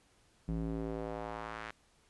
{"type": "tone with band-pass filter sweep", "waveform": "square", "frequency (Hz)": 55.1, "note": "A1", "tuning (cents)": 3, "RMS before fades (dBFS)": -39, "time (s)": [0.48, 1.71], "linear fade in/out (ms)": 5, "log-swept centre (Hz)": [180, 1800], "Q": 1.4, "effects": ["pink hiss -68 dBFS RMS until 2.09 s", "resampled to 24000 Hz"]}